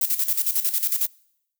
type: noise with tremolo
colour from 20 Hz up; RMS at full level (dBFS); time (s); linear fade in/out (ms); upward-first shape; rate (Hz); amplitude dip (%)
violet; -21; 0.01-1.07; 5; square; 11; 70
effects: noise-tail reverb RT60 0.8 s tail -26 dB re dry

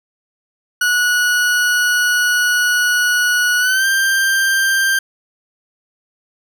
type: tone with pitch glide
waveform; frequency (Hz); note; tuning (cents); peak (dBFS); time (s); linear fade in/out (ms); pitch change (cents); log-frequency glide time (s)
40% pulse; 1465 to 1579.2; F#6 to G6; -18 to +12; -12; 0.81-4.99; 5; +130; 3.59-3.86
effects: none

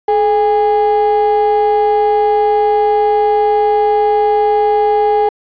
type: ring-modulated tone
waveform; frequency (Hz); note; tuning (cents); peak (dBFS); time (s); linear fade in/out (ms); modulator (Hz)
triangle; 621; D#5; -3; -3; 0.08-5.29; 5; 194
effects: tanh soft clip ceiling -3 dBFS + resampled to 11025 Hz

